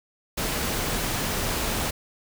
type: noise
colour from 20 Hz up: pink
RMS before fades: -27 dBFS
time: 0.37-1.91 s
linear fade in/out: 10 ms
effects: none